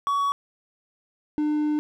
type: tone pair in turn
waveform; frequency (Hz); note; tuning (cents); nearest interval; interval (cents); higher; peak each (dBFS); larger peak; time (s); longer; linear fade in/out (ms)
triangle; 1126 / 300.6; C#6 / D4; +27 / +40; octave + major seventh; 2287; first; -19; neither; 0.07-0.32 / 1.38-1.79; second; 0
effects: none